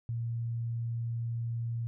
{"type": "tone", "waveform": "sine", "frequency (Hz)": 116.54, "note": "A#2", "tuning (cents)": 0, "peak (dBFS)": -31, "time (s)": [0.09, 1.87], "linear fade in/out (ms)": 0, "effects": []}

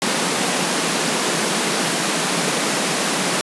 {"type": "high-pass noise", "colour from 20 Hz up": "pink", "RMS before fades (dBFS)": -20, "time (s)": [0.02, 3.41], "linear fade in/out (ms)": 0, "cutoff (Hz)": 160, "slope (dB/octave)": 48, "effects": ["resampled to 24000 Hz"]}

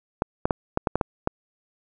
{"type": "clicks", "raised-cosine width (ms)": 1, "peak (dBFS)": -7, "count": 8, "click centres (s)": [0.221, 0.455, 0.508, 0.774, 0.872, 0.956, 1.012, 1.274], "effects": []}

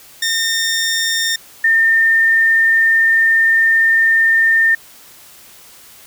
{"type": "tone pair in turn", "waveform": ["15% pulse", "sine"], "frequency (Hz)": [1821, 1811.2], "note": ["A#6", "A6"], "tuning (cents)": [-41, 50], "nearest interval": "unison", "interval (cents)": 9, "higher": "first", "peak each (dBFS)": [-9, -9], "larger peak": "neither", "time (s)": [[0.22, 1.36], [1.64, 4.75]], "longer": "second", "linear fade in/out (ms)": 5, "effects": ["white hiss -42 dBFS RMS until 6.06 s"]}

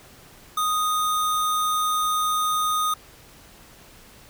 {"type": "tone with sample-and-hold", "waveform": "sine", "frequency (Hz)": 1245, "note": "D#6", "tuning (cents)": 1, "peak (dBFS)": -20, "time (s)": [0.57, 2.94], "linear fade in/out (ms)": 5, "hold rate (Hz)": 4900, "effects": ["pink hiss -49 dBFS RMS until 4.29 s"]}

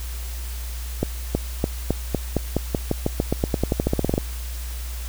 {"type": "accelerating click train", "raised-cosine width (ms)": 2, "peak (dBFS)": -6, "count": 24, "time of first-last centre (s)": [1.03, 4.179], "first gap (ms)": 320, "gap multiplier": 0.91, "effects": ["added 60 Hz sine -28 dBFS peak until 5.08 s", "white hiss -39 dBFS RMS until 5.08 s"]}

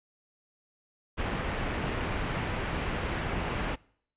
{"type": "low-pass noise", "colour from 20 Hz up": "pink", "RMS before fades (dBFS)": -32, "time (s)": [1.17, 3.76], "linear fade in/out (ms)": 20, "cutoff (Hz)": 2900, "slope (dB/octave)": 24, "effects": ["noise-tail reverb RT60 0.6 s tail -24 dB re dry", "resampled to 8000 Hz"]}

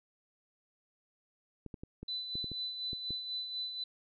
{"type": "clicks", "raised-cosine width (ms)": 3, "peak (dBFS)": -30, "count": 9, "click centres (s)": [1.663, 1.742, 1.835, 2.03, 2.355, 2.443, 2.517, 2.931, 3.107]}
{"type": "tone with tremolo", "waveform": "sine", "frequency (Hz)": 4000, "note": "B7", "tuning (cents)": 21, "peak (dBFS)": -34, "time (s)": [2.08, 3.84], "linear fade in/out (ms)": 5, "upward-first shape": "sine", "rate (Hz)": 4.1, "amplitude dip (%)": 50}
{"effects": []}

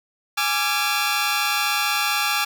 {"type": "chord", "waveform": "15% pulse", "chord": "D diminished", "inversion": "second", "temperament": "equal with one note detuned", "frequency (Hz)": [830.6, 1174.7, 1365.8], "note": ["Ab5", "D6", "F6"], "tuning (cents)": [0, 0, -39], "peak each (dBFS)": -18, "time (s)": [0.37, 2.45], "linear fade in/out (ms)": 10, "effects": []}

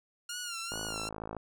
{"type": "tone with vibrato", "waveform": "10% pulse", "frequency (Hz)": 1403, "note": "F6", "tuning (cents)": 8, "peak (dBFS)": -28, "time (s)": [0.29, 1.09], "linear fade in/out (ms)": 5, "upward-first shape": "sine", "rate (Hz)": 2.4, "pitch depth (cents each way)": 77}
{"type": "click train", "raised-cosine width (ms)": 1, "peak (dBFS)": -25, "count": 36, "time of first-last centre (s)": [0.72, 1.367], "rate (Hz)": 54.1}
{"effects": []}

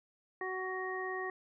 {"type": "harmonic tone", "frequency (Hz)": 373.6, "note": "F#4", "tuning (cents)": 17, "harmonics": [1, 2, 3, 5], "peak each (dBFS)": [-39, -43, -43, -40], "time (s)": [0.41, 1.3], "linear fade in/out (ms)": 2, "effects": []}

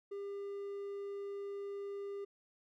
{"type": "tone", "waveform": "triangle", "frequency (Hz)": 400.6, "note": "G4", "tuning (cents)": 38, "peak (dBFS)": -38, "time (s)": [0.11, 2.25], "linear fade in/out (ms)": 10, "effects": []}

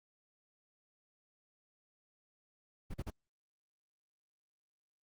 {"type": "noise bursts", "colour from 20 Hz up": "brown", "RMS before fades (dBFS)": -39, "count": 3, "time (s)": [2.9, 3.106], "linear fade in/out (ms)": 10, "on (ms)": 42, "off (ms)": 40, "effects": ["Opus 32 kbps"]}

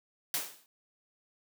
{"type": "noise with exponential decay", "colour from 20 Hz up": "white", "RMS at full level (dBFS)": -29, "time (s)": [0.34, 0.66], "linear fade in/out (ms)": 1, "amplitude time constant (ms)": 69, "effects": ["high-pass 200 Hz 12 dB/octave"]}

